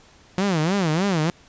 sawtooth tone with vibrato, 176.1 Hz, F3, 15 cents sharp, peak -15 dBFS, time 0.38-1.3 s, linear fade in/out 0 ms, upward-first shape sine, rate 3.3 Hz, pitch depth 250 cents each way, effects pink hiss -52 dBFS RMS until 1.48 s + resampled to 16000 Hz

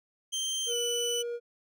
25% pulse tone with pitch glide, 3142 to 2985 Hz, G7 to F#7, +3 to +15 cents, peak -26 dBFS, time 0.32-1.23 s, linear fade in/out 20 ms, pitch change -88 cents, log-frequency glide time 0.68-0.75 s
triangle tone, 475.1 Hz, A#4, 33 cents sharp, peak -30 dBFS, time 0.66-1.4 s, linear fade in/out 50 ms
effects none

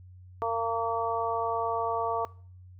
harmonic tone, 228.9 Hz, A#3, 31 cents flat, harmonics 2 / 3 / 4 / 5, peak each -32 / -32 / -32 / -32 dBFS, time 0.42-2.25 s, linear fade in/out 0 ms, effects noise-tail reverb RT60 0.5 s tail -21 dB re dry + added 91 Hz sine -47 dBFS peak until 2.79 s

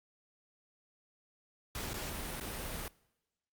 pink noise with dropouts, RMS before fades -40 dBFS, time 1.75-2.88 s, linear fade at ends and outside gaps 1 ms, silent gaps 1.933-1.941 / 2.4-2.409 s, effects noise-tail reverb RT60 0.9 s tail -23 dB re dry + Opus 48 kbps

